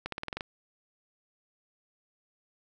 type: accelerating click train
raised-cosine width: 0.3 ms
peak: -18 dBFS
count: 8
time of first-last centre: 0.06-0.408 s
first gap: 63 ms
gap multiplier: 0.92
effects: none